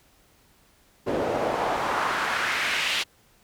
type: noise with band-pass filter sweep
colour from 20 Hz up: pink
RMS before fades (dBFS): -26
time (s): 1.06-3.04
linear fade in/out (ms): 20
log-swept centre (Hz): 420 to 3100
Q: 1.7
effects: pink hiss -60 dBFS RMS until 3.43 s